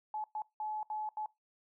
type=tone bursts at uneven times; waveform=sine; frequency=856 Hz; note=A5; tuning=48 cents flat; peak=-35 dBFS; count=5; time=0.14-0.24 / 0.35-0.42 / 0.6-0.83 / 0.9-1.09 / 1.17-1.26 s; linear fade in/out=2 ms; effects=noise-tail reverb RT60 0.2 s tail -22 dB re dry